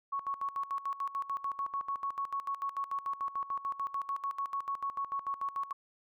sine tone with tremolo, 1108.7 Hz, C#6, in tune, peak -31 dBFS, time 0.12-5.73 s, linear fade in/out 10 ms, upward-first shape square, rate 6.8 Hz, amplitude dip 80%, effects none

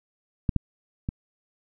clicks, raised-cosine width 5 ms, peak -10 / -9 / -15 dBFS, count 3, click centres 0.492 / 0.563 / 1.089 s, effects none

